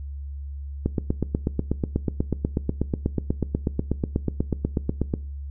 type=click train; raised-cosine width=3 ms; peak=-9 dBFS; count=36; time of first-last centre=0.86-5.139 s; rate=8.18 Hz; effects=noise-tail reverb RT60 0.4 s tail -21 dB re dry + added 70 Hz sine -31 dBFS peak until 5.5 s